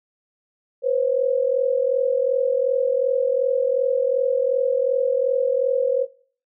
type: tone pair together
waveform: sine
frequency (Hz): 493.9 / 536.6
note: B4 / C5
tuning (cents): 0 / +44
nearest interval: minor second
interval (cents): 144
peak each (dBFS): -20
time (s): 0.82-6.07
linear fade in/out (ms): 50
effects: noise-tail reverb RT60 0.5 s tail -23 dB re dry